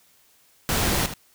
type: noise with echo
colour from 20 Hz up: pink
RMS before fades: -23 dBFS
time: 0.69-1.06 s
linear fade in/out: 0 ms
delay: 78 ms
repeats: 1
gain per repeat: -11 dB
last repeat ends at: 1.138 s
effects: white hiss -59 dBFS RMS until 1.34 s